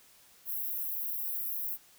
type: high-pass noise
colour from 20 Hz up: white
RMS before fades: -35 dBFS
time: 0.45-1.78 s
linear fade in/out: 50 ms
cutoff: 12000 Hz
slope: 48 dB/octave
effects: white hiss -60 dBFS RMS until 1.98 s